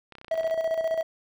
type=clicks; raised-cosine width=0.3 ms; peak=-28 dBFS; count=12; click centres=0.123 / 0.153 / 0.184 / 0.214 / 0.246 / 0.282 / 0.314 / 0.355 / 0.397 / 0.433 / 0.468 / 0.498 s
type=tone with tremolo; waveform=triangle; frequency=649 Hz; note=E5; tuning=27 cents flat; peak=-20 dBFS; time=0.31-1.03 s; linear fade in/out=5 ms; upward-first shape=square; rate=15 Hz; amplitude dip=55%
effects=none